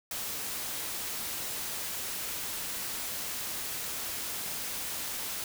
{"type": "noise", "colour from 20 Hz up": "white", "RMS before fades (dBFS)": -36, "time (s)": [0.11, 5.44], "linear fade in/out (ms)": 2, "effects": []}